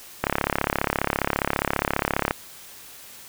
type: click train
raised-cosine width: 0.5 ms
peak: -5 dBFS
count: 73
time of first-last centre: 0.24-2.309 s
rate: 34.8 Hz
effects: white hiss -44 dBFS RMS until 3.28 s